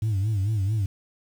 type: tone with vibrato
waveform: sine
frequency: 102.9 Hz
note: G#2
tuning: 16 cents flat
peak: -19 dBFS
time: 0.02-0.86 s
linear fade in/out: 5 ms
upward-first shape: sine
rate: 4.5 Hz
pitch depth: 140 cents each way
effects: tanh soft clip ceiling -20 dBFS + 8-bit